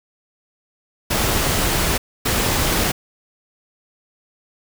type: noise bursts at uneven times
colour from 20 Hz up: pink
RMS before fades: -19 dBFS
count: 2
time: 1.1-1.98 / 2.25-2.92 s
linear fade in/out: 10 ms
effects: none